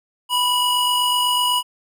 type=tone pair together; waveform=square; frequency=988 / 2916 Hz; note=B5 / F#7; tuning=0 / -26 cents; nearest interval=octave + perfect fifth; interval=1874 cents; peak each=-20 dBFS; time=0.29-1.63 s; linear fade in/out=50 ms; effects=none